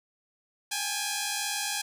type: tone pair together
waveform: 5% pulse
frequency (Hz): 801.7 / 844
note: G5 / G#5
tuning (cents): +39 / +28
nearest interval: minor second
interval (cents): 89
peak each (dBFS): -20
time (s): 0.71-1.82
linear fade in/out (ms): 10
effects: none